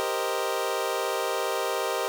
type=chord; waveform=25% pulse; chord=C minor seventh; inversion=second; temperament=equal; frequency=392 / 466.2 / 523.3 / 622.3 Hz; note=G4 / Bb4 / C5 / Eb5; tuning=0 / 0 / 0 / 0 cents; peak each=-28 dBFS; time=0-2.08 s; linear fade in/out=0 ms; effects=none